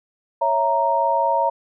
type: chord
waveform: sine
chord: A# diminished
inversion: first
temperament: equal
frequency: 554.4 / 659.3 / 932.3 Hz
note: C#5 / E5 / A#5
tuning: 0 / 0 / 0 cents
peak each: -23 / -23 / -18 dBFS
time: 0.41-1.5 s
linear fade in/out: 10 ms
effects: none